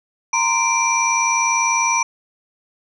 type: tone cluster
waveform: sine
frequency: 930 / 1030 / 2351 / 5860 Hz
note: A#5 / C6 / D7 / F#8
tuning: -4 / -28 / +1 / -18 cents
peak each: -20 dBFS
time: 0.33-2.03 s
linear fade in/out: 5 ms
effects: tanh soft clip ceiling -7 dBFS